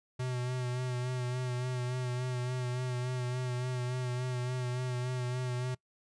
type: tone with vibrato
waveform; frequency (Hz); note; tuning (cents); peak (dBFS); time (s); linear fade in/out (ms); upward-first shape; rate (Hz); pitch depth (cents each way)
square; 125.4; B2; +27; -33; 0.19-5.75; 10; sine; 3.5; 31
effects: noise-tail reverb RT60 0.1 s tail -22 dB re dry + resampled to 22050 Hz